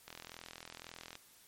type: click train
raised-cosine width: 0.2 ms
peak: -29 dBFS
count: 46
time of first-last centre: 0.08-1.154 s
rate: 41.9 Hz
effects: white hiss -62 dBFS RMS until 1.47 s + MP3 64 kbps